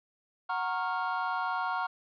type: chord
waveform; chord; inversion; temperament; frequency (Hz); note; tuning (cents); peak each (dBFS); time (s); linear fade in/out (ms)
triangle; Gb major seventh; none; equal with one note detuned; 740 / 932.3 / 1095.4 / 1396.9; Gb5 / Bb5 / Db6 / F6; 0 / 0 / -21 / 0; -33; 0.49-1.87; 10
effects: resampled to 11025 Hz